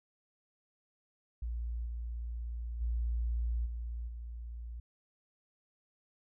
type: tone with level steps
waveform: sine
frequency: 58.27 Hz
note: A#1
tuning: in tune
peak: -34 / -36 / -30 / -36 / -40 dBFS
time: 1.42-4.8 s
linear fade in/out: 5 ms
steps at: 1.85 / 2.8 / 3.65 / 4.07 s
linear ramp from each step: 20 ms
effects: none